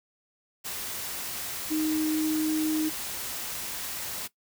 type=tone in noise; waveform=sine; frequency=311.1 Hz; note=D#4; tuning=in tune; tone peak=-24 dBFS; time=1.7-2.9 s; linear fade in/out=20 ms; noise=white; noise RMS=-35 dBFS; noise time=0.64-4.28 s; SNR=+8 dB; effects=noise-tail reverb RT60 0.1 s tail -17 dB re dry